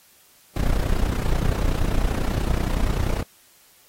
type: noise with amplitude modulation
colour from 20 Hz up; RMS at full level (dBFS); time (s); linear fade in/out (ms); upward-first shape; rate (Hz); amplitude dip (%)
brown; -18; 0.56-3.23; 5; sine; 30.4; 75
effects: white hiss -55 dBFS RMS until 3.88 s + AAC 48 kbps